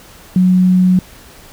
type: tone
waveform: sine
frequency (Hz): 183.4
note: F#3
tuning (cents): -15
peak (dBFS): -7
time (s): 0.36-0.99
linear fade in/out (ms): 2
effects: pink hiss -40 dBFS RMS until 1.52 s